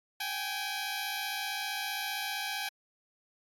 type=tone pair together; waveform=10% pulse; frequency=775.3 / 830.6 Hz; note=G5 / G#5; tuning=-19 / 0 cents; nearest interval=minor second; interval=119 cents; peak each=-28 / -28 dBFS; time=0.2-2.69 s; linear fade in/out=5 ms; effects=AAC 64 kbps